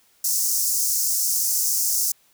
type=high-pass noise; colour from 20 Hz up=pink; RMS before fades=-22 dBFS; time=0.24-2.12 s; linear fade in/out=5 ms; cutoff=5400 Hz; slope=48 dB/octave; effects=white hiss -60 dBFS RMS until 2.33 s